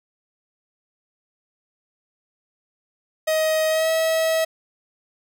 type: tone with pitch glide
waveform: 45% pulse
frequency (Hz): 630 to 644.4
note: D#5 to E5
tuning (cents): +21 to -39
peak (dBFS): -18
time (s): 3.27-4.45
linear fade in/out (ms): 10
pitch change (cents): +40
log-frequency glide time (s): 3.69-3.89
effects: 10-bit